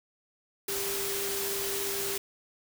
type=tone in noise; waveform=sine; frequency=396.3 Hz; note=G4; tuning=19 cents sharp; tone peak=-35 dBFS; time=0.68-2.18 s; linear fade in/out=5 ms; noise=white; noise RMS=-33 dBFS; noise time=0.68-2.18 s; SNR=-5 dB; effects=none